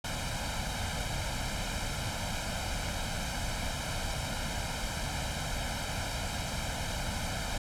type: noise with comb filter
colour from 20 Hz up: pink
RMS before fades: -34 dBFS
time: 0.04-7.58 s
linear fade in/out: 5 ms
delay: 1.3 ms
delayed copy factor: +0.75
effects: low-pass 9000 Hz 12 dB/octave